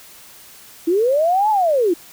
sine linear two-way sweep, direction up then down, 317.5 to 880 to 317.5 Hz, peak -13 dBFS, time 0.87-1.94 s, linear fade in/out 10 ms, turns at 1.5 s, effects white hiss -43 dBFS RMS until 2.12 s

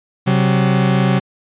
40% pulse tone pair together, 133.53 / 188.6 Hz, C3 / F#3, +36 / +33 cents, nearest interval tritone, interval 597 cents, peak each -14 dBFS, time 0.26-1.2 s, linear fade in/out 20 ms, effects resampled to 8000 Hz

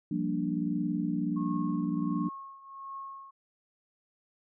sine chord, G minor seventh, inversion third, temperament equal, 174.61 / 196 / 233.1 / 293.7 Hz, F3 / G3 / Bb3 / D4, 0 / 0 / 0 / 0 cents, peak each -33 / -35 / -34 / -32 dBFS, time 0.11-2.29 s, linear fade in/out 5 ms
sine tone with tremolo, 1089 Hz, C#6, 31 cents flat, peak -37 dBFS, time 1.36-3.31 s, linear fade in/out 10 ms, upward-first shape triangle, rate 1.4 Hz, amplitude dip 80%
effects none

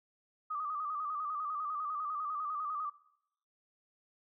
sine tone with vibrato, 1210 Hz, D#6, 49 cents flat, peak -34 dBFS, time 0.5-2.9 s, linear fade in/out 10 ms, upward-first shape square, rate 10 Hz, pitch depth 61 cents each way, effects noise-tail reverb RT60 0.7 s tail -18 dB re dry

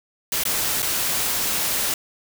white noise with dropouts, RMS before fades -23 dBFS, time 0.32-1.94 s, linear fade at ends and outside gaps 2 ms, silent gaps 0.436-0.452 / 0.821-0.826 s, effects none

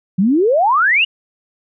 sine exponential sweep, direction up, 175 to 2960 Hz, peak -10 dBFS, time 0.18-1.05 s, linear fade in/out 10 ms, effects none

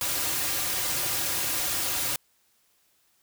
white noise with comb filter, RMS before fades -28 dBFS, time 0.01-2.16 s, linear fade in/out 2 ms, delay 4.6 ms, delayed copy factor -0.75, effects white hiss -67 dBFS RMS until 3.22 s

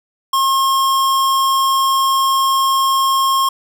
square tone, 1075 Hz, C6, 47 cents sharp, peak -13 dBFS, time 0.33-3.49 s, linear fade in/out 5 ms, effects 9-bit

